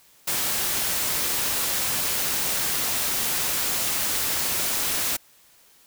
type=noise; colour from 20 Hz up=white; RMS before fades=-25 dBFS; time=0.27-5.17 s; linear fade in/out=10 ms; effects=white hiss -56 dBFS RMS until 5.86 s